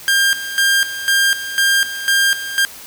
sawtooth tone with tremolo, 1600 Hz, G6, 35 cents sharp, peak -8 dBFS, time 0.08-2.65 s, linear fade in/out 0 ms, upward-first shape square, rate 2 Hz, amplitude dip 75%, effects white hiss -36 dBFS RMS until 2.86 s

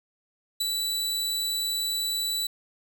sawtooth tone with ADSR envelope, 3954 Hz, B7, 1 cent sharp, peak -20 dBFS, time 0.6-2.47 s, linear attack 9 ms, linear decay 19 ms, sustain -3 dB, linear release 5 ms, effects none

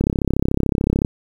click train, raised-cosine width 3 ms, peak -4 dBFS, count 36, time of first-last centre 0.01-1.049 s, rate 33.7 Hz, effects 7-bit

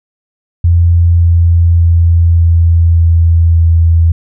sine tone with pitch steps, 85.4 / 84.91 / 84.42 / 83.93 / 83.45 / 82.97 Hz, F2 / F2 / E2 / E2 / E2 / E2, -38 / -48 / +42 / +32 / +22 / +12 cents, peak -4 dBFS, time 0.64-4.12 s, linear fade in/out 5 ms, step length 580 ms, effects none

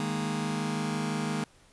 sawtooth chord, D# suspended fourth, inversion none, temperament just, 155.56 / 207.4 / 233.3 Hz, D#3 / G#3 / A#3, 0 / -2 / +2 cents, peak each -29 dBFS, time 0-1.44 s, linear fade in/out 2 ms, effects pink hiss -60 dBFS RMS until 1.72 s + resampled to 24000 Hz

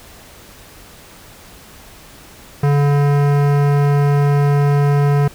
sine tone with hard clipping, 143.4 Hz, D3, 41 cents flat, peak -13 dBFS, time 2.63-5.28 s, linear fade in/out 5 ms, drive 18 dB, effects pink hiss -41 dBFS RMS until 5.34 s

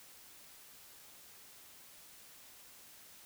silence, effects white hiss -57 dBFS RMS until 3.25 s

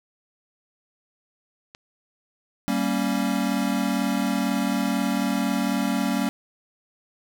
click, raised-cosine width 0.2 ms, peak -24 dBFS, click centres 1.749 s
square chord, G diminished, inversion none, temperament equal with one note detuned, 194.98 / 233.1 / 277.2 Hz, G3 / Bb3 / Db4, -9 / 0 / 0 cents, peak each -27 dBFS, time 2.68-6.29 s, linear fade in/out 0 ms
effects none

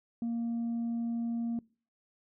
sine tone, 233.1 Hz, A#3, in tune, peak -28 dBFS, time 0.22-1.59 s, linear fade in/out 2 ms, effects noise-tail reverb RT60 0.4 s tail -25 dB re dry + tanh soft clip ceiling -29 dBFS

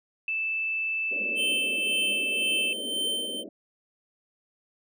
sine tone, 2637 Hz, E7, in tune, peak -26 dBFS, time 0.28-2.73 s, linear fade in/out 2 ms
white band-pass noise, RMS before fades -40 dBFS, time 1.11-3.49 s, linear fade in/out 2 ms, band 200 to 610 Hz, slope 96 dB/octave
square tone with tremolo, 3100 Hz, G7, 20 cents flat, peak -26 dBFS, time 1.35-3.44 s, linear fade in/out 50 ms, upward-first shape sine, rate 1.9 Hz, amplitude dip 55%
effects none

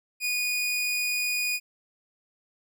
sawtooth tone, 2463 Hz, D#7, 18 cents flat, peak -22 dBFS, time 0.2-1.6 s, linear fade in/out 50 ms, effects none

